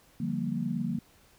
sine chord, G minor seventh, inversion second, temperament equal, 146.83 / 174.61 / 196 / 233.1 Hz, D3 / F3 / G3 / Bb3, 0 / 0 / 0 / 0 cents, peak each -36 / -34 / -35 / -32 dBFS, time 0.2-0.99 s, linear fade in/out 5 ms, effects pink hiss -61 dBFS RMS until 1.38 s

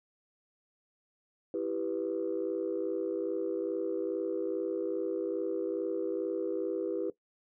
sine chord, E minor, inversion none, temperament equal, 329.6 / 392 / 493.9 Hz, E4 / G4 / B4, 0 / 0 / 0 cents, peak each -34 dBFS, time 1.54-7.1 s, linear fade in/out 2 ms, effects noise-tail reverb RT60 0.1 s tail -17 dB re dry + tanh soft clip ceiling -23 dBFS

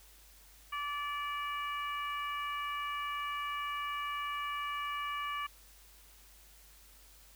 harmonic tone, 580 Hz, D5, 22 cents flat, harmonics 2 / 3 / 4 / 5, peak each -36 / -45 / -43 / -45 dBFS, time 0.72-5.47 s, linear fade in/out 10 ms, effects added 50 Hz sine -60 dBFS peak until 7.35 s + white hiss -60 dBFS RMS until 7.35 s

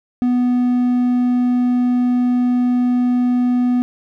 triangle tone, 246.9 Hz, B3, in tune, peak -11 dBFS, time 0.22-3.82 s, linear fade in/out 0 ms, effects none

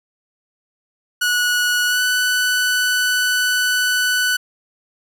sawtooth tone with pitch glide, 1465 to 1492.3 Hz, F#6 to F#6, -18 to +14 cents, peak -12 dBFS, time 1.21-4.37 s, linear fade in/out 10 ms, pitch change +32 cents, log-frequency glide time 1.87-2.01 s, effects none

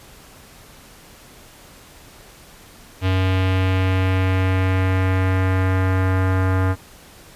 square tone with low-pass filter sweep, 93.8 Hz, F#2, 24 cents sharp, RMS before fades -18 dBFS, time 3.01-6.76 s, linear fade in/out 50 ms, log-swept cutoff 3100 to 1500 Hz, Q 1.9, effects pink hiss -45 dBFS RMS until 7.35 s + resampled to 32000 Hz

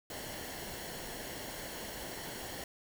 pink noise with comb filter, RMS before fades -43 dBFS, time 0.1-2.64 s, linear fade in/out 2 ms, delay 0.81 ms, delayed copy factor -0.55, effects none

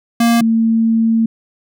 square / sine tone pair in turn, 233.3 / 225.9 Hz, A#3 / A3, +2 / +46 cents, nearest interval minor second, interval 56 cents, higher first, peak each -10 dBFS, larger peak neither, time 0.2-0.41 / 0.41-1.26 s, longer second, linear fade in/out 5 ms, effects none

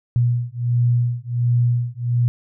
sine beating tone pair, 120 / 121.4 Hz, B2 / B2, -49 / -29 cents, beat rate 1.4 Hz, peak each -19 dBFS, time 0.16-2.28 s, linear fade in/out 0 ms, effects none

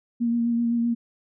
sine tone with vibrato, 234.7 Hz, A#3, 12 cents sharp, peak -20 dBFS, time 0.2-0.95 s, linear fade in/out 20 ms, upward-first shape sine, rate 7.8 Hz, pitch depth 20 cents each way, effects none

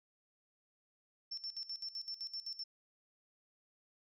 sine tone with tremolo, 5390 Hz, E8, 38 cents sharp, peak -39 dBFS, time 1.31-2.64 s, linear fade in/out 10 ms, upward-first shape square, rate 7.8 Hz, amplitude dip 80%, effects none

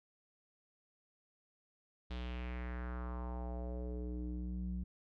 square tone with low-pass filter sweep, 61.2 Hz, B1, 15 cents flat, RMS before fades -41 dBFS, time 2.1-4.84 s, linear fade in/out 10 ms, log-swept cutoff 3700 to 160 Hz, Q 2.8, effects none

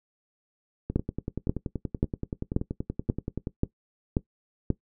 two click trains, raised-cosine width 3 ms, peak -17 / -10 dBFS, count 28 / 8, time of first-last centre 0.9-3.471 / 0.96-4.703 s, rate 10.5 / 1.87 Hz, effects noise-tail reverb RT60 0.1 s tail -18 dB re dry

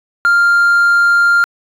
triangle tone, 1396.9 Hz, F6, in tune, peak -5 dBFS, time 0.25-1.44 s, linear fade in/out 0 ms, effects tanh soft clip ceiling -1 dBFS

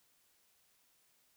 silence, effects white hiss -72 dBFS RMS until 1.36 s

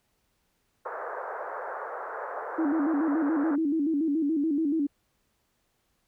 pink band-pass noise, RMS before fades -36 dBFS, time 0.85-3.56 s, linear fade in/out 10 ms, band 440 to 1600 Hz, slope 48 dB/octave
sine tone with vibrato, 303.4 Hz, D#4, 44 cents flat, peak -23 dBFS, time 2.58-4.87 s, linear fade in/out 10 ms, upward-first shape square, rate 7 Hz, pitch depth 110 cents each way
effects pink hiss -73 dBFS RMS until 6.07 s

